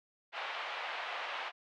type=band-pass noise; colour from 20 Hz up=pink; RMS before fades=-40 dBFS; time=0.32-1.52 s; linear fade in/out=50 ms; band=660 to 3300 Hz; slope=24 dB/octave; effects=none